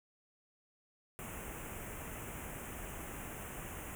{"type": "band-stop noise", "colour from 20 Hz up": "pink", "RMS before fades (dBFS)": -45, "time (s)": [1.19, 3.95], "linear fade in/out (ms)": 0, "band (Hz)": [2900, 6700], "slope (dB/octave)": 48, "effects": []}